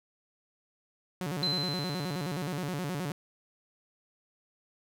sawtooth tone with vibrato, 162 Hz, E3, 30 cents flat, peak -28 dBFS, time 1.21-3.12 s, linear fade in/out 0 ms, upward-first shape square, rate 9.5 Hz, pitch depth 210 cents each way
sine tone with exponential decay, 4064 Hz, B7, 49 cents sharp, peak -26 dBFS, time 1.43-2.86 s, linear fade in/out 1 ms, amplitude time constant 310 ms
effects none

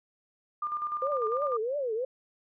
sine tone with tremolo, 1200 Hz, D6, 37 cents sharp, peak -28 dBFS, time 0.62-1.57 s, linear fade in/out 5 ms, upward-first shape square, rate 10 Hz, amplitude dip 50%
sine tone with vibrato, 504 Hz, B4, 35 cents sharp, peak -28 dBFS, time 1.02-2.05 s, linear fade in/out 5 ms, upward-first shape triangle, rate 3 Hz, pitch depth 300 cents each way
effects none

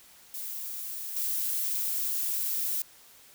violet noise with level steps, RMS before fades -37 / -30 dBFS, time 0.34-2.82 s, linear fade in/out 2 ms, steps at 1.16 s, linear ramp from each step 5 ms, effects white hiss -55 dBFS RMS until 3.34 s

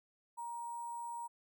sine tone with sample-and-hold, 942 Hz, A#5, 18 cents sharp, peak -40 dBFS, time 0.37-1.28 s, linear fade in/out 20 ms, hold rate 8820 Hz, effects none

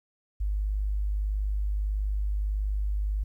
sine tone, 50.8 Hz, G#1, 38 cents flat, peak -25 dBFS, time 0.4-3.24 s, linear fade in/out 10 ms, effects 11-bit

